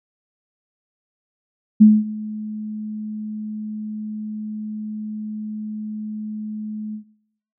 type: tone with ADSR envelope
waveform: sine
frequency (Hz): 213.9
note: A3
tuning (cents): -49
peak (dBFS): -4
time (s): 1.8-7.04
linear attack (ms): 17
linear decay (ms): 220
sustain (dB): -22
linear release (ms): 98
effects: noise-tail reverb RT60 0.9 s tail -23 dB re dry